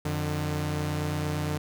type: tone pair together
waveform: sawtooth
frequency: 89.2 / 150.02 Hz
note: F2 / D3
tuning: +37 / +37 cents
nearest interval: major sixth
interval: 900 cents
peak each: -28 / -25 dBFS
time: 0.05-1.58 s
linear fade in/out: 5 ms
effects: none